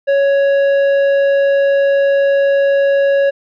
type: tone with tanh clipping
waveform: sine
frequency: 556 Hz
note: C#5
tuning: 5 cents sharp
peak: -11 dBFS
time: 0.07-3.31 s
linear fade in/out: 20 ms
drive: 9 dB
effects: none